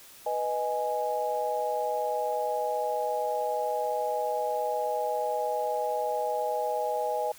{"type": "chord", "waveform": "sine", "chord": "G# minor", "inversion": "first", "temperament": "equal", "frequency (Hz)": [493.9, 622.3, 830.6], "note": ["B4", "D#5", "G#5"], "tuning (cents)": [0, 0, 0], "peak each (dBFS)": [-32, -31, -30], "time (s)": [0.26, 7.32], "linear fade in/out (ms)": 5, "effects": ["white hiss -51 dBFS RMS until 7.38 s"]}